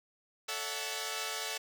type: chord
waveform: 5% pulse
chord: F# minor seventh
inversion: first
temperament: equal with one note detuned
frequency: 440 / 568.6 / 659.3 / 740 Hz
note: A4 / C#5 / E5 / F#5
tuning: 0 / +44 / 0 / 0 cents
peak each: -28 / -30 / -31 / -30 dBFS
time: 0.48-1.58 s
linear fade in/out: 10 ms
effects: none